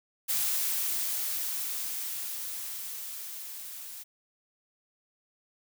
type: noise with level ramp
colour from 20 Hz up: blue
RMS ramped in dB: -28 to -43 dBFS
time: 0.28-4.04 s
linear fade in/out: 20 ms
effects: none